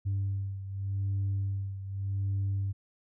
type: beating tone pair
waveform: sine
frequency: 98 / 98.85 Hz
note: G2 / G2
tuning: 0 / +15 cents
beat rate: 0.85 Hz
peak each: -29 / -34 dBFS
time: 0.05-2.73 s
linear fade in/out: 20 ms
effects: tanh soft clip ceiling -25 dBFS